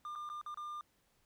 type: tone with dropouts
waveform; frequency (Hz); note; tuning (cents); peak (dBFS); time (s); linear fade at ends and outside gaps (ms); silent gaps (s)
triangle; 1200; D6; +37; -39; 0.05-0.81; 1; 0.153-0.158 / 0.291-0.299 / 0.414-0.462 / 0.544-0.573
effects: pink hiss -74 dBFS RMS until 1.25 s